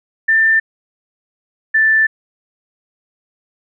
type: tone pair in turn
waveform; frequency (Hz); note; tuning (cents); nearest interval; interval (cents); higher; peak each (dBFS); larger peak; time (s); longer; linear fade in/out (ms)
sine; 1786 / 1764.5; A6 / A6; +25 / +4; unison; 21; first; -9; neither; 0.28-0.6 / 1.74-2.07; second; 10
effects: none